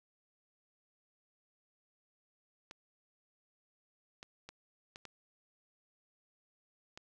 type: clicks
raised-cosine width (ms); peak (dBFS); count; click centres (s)
0.2; -30; 6; 2.711 / 4.229 / 4.49 / 4.959 / 5.053 / 6.975
effects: none